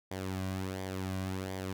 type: tone with flanger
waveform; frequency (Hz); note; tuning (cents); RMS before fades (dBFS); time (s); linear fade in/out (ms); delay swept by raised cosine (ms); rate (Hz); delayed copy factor
sawtooth; 94.4; F#2; +35; -37; 0.11-1.73; 5; 0.73 to 2.33; 1.4; -0.6
effects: none